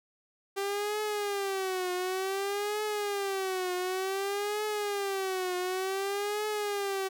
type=tone with vibrato; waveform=sawtooth; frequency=392 Hz; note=G4; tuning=in tune; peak=-26 dBFS; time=0.56-7.09 s; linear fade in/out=20 ms; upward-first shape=triangle; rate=0.55 Hz; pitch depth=150 cents each way; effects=none